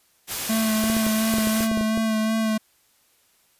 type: noise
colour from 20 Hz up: white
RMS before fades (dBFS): -28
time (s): 0.27-1.69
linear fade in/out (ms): 50
type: tone with vibrato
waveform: square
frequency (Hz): 220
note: A3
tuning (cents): 0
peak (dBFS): -21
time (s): 0.49-2.58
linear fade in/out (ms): 10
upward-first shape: sine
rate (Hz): 2.8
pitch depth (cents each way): 21
type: clicks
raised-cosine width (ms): 2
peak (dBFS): -16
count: 12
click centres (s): 0.839 / 0.9 / 0.967 / 1.066 / 1.339 / 1.384 / 1.472 / 1.607 / 1.715 / 1.774 / 1.811 / 1.975
effects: white hiss -62 dBFS RMS until 3.59 s + resampled to 32000 Hz